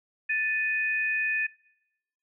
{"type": "tone pair together", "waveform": "sine", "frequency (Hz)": [1760, 2489], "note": ["A6", "D#7"], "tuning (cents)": [0, 0], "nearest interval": "tritone", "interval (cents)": 600, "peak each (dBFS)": -27, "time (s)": [0.29, 1.47], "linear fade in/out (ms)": 10, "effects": ["noise-tail reverb RT60 0.9 s tail -23 dB re dry"]}